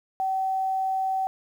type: tone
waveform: sine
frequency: 764 Hz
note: G5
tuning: 45 cents flat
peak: -23 dBFS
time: 0.2-1.27 s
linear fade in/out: 0 ms
effects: 9-bit